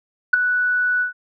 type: tone with ADSR envelope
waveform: sine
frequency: 1480 Hz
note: F#6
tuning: in tune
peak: -5 dBFS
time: 0.33-1.13 s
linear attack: 8 ms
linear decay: 9 ms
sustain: -11 dB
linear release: 120 ms
effects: tanh soft clip ceiling -3 dBFS